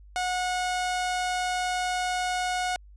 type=tone; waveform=sawtooth; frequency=729 Hz; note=F#5; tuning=26 cents flat; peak=-22 dBFS; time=0.16-2.76 s; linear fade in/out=0 ms; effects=added 50 Hz sine -47 dBFS peak until 2.96 s + resampled to 22050 Hz